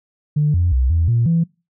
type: tone with pitch steps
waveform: sine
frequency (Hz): 149.2 / 87.2 / 63.9 / 82.7 / 117.3 / 166.6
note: D3 / F2 / C2 / E2 / A#2 / E3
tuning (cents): +28 / -2 / -40 / +6 / +11 / +19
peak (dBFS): -12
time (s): 0.36-1.44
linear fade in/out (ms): 10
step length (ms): 180
effects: noise-tail reverb RT60 0.3 s tail -25 dB re dry + tanh soft clip ceiling -8 dBFS